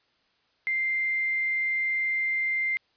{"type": "tone with quantisation", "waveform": "sine", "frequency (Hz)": 2093, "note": "C7", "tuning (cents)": 0, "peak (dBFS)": -24, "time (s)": [0.67, 2.77], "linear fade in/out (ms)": 0, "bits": 8, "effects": ["white hiss -68 dBFS RMS until 2.96 s", "resampled to 11025 Hz"]}